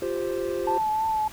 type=chord; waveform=triangle; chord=F suspended second; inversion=none; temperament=equal; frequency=349.2 / 392 / 523.3 Hz; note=F4 / G4 / C5; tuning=0 / 0 / 0 cents; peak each=-28 dBFS; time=0.02-0.78 s; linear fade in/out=2 ms
type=tone with vibrato; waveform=sine; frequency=873 Hz; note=A5; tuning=14 cents flat; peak=-22 dBFS; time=0.67-1.28 s; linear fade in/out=5 ms; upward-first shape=triangle; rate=3.2 Hz; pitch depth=35 cents each way
effects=pink hiss -44 dBFS RMS until 1.32 s